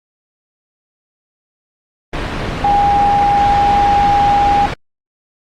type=tone in noise; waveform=sine; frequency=811 Hz; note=G#5; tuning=41 cents flat; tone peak=-9 dBFS; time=2.64-4.66 s; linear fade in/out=5 ms; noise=pink; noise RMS=-19 dBFS; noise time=2.13-4.74 s; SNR=+7 dB; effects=low-pass 3000 Hz 12 dB/octave + Opus 24 kbps